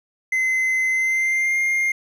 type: tone with pitch glide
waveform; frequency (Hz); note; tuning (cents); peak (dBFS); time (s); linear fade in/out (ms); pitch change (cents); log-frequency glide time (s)
triangle; 2053 to 2118; C7 to C7; -33 to +21; -16; 0.32-1.92; 5; +54; 0.9-1.58
effects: none